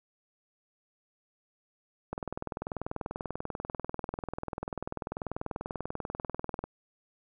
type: click train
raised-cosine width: 1 ms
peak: -20 dBFS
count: 93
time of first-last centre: 2.13-6.64 s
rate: 20.4 Hz
effects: none